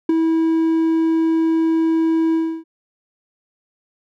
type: tone with ADSR envelope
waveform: triangle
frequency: 324.9 Hz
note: E4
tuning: 25 cents flat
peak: -7 dBFS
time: 0.09-2.64 s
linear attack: 5 ms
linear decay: 10 ms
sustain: -5 dB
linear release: 300 ms
effects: none